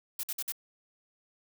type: noise bursts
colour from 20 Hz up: blue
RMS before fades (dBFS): -34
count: 4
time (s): 0.19-0.522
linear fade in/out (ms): 5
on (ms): 44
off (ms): 52
effects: none